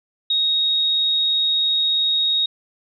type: tone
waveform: sine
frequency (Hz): 3757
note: A#7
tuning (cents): +13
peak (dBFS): -16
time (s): 0.3-2.46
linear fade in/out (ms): 5
effects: none